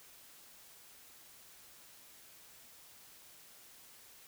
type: silence
effects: white hiss -58 dBFS RMS until 4.27 s